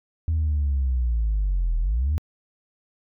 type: linear two-way sweep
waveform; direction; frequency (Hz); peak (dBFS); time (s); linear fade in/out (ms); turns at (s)
sine; down then up; 81.9 to 38.89 to 81.9; -18; 0.28-2.18; 0; 1.79
effects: tanh soft clip ceiling -17 dBFS